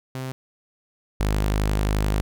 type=tone pair in turn; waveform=sawtooth; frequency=130.5 / 51.48 Hz; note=C3 / G#1; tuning=-4 / -15 cents; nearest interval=octave + major third; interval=1611 cents; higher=first; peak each=-25 / -16 dBFS; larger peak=second; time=0.15-0.32 / 1.2-2.21 s; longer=second; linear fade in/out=0 ms; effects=none